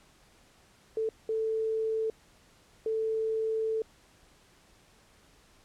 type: tone bursts at uneven times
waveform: sine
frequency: 442.3 Hz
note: A4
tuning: 9 cents sharp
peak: -27 dBFS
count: 3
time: 0.97-1.09 / 1.29-2.1 / 2.86-3.82 s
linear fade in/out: 2 ms
effects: pink hiss -61 dBFS RMS until 5.64 s + low-pass 10000 Hz 12 dB/octave